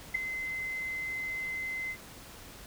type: tone with ADSR envelope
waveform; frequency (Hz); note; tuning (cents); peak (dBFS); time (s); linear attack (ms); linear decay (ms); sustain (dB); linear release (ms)
sine; 2058; C7; -29; -22; 0.14-1.97; 13; 4; -11; 66
effects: pink hiss -49 dBFS RMS until 2.66 s

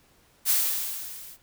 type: noise with level ramp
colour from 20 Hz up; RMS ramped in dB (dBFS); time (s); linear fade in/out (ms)
blue; -20 to -46; 0.45-1.38; 50
effects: pink hiss -61 dBFS RMS until 1.42 s

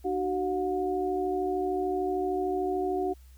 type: tone cluster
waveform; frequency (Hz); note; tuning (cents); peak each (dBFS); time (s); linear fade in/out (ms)
sine; 301.8 / 375.1 / 721; D4 / F#4 / F#5; +47 / +24 / -45; -34 / -28 / -32; 0.04-3.14; 20
effects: added 64 Hz sine -49 dBFS peak until 3.37 s + white hiss -64 dBFS RMS until 3.37 s

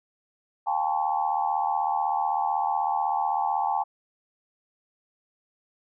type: tone cluster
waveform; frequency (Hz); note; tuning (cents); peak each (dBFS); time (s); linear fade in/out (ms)
sine; 713 / 799 / 875 / 1032 / 1117; F5 / G5 / A5 / C6 / C#6; +36 / +33 / -10 / -24 / +13; -34 / -26 / -27 / -35 / -35; 0.66-3.84; 20
effects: none

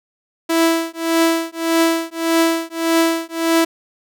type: tone with tremolo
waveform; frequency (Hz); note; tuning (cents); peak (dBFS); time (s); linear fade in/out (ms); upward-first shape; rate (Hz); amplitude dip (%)
sawtooth; 329.6; E4; 0; -7; 0.49-3.65; 10; triangle; 1.7; 100
effects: none

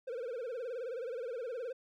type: tone with vibrato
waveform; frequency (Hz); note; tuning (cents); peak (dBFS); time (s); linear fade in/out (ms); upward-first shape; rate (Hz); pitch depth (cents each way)
triangle; 486.9; B4; -25; -35; 0.07-1.73; 10; sine; 19; 140
effects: none

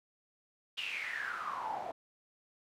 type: noise with band-pass filter sweep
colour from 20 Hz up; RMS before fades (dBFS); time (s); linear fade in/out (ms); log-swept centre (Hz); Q
pink; -39; 0.77-1.92; 10; 3000 to 660; 9.7
effects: none

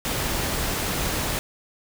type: noise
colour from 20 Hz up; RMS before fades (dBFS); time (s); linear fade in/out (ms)
pink; -26; 0.05-1.39; 0
effects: none

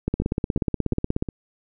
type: two click trains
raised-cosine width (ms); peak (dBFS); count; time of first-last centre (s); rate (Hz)
3; -16 / -9; 4 / 20; 0.22-1.288 / 0.08-1.225; 2.81 / 16.6
effects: none

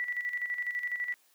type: tone with tremolo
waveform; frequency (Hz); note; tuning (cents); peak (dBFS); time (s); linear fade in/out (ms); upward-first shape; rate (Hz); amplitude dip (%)
sine; 1957; B6; -16; -29; 0-1.14; 0; square; 12; 60
effects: white hiss -66 dBFS RMS until 1.34 s + high-pass 300 Hz 12 dB/octave

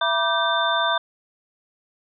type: tone cluster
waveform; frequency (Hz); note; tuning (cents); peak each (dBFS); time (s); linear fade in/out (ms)
sine; 670 / 965 / 1177 / 1549 / 3574; E5 / B5 / D6 / G6 / A7; +28 / -40 / +3 / -21 / +26; -25; 0.01-0.98; 5
effects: none

